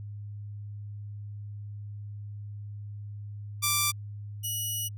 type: tone pair in turn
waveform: 5% pulse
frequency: 1174.7 / 2925 Hz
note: D6 / F#7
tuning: 0 / -21 cents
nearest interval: octave + major third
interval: 1579 cents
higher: second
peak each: -12 / -22 dBFS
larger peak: first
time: 3.62-3.92 / 4.43-4.89 s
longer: second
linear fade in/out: 20 ms
effects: added 103 Hz sine -37 dBFS peak until 4.97 s